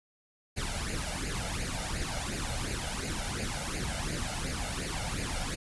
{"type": "noise with flanger", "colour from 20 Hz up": "pink", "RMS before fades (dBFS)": -34, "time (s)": [0.56, 5.56], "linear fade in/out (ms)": 20, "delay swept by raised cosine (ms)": [0.43, 1.42], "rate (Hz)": 2.8, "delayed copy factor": 0.7, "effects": ["resampled to 24000 Hz"]}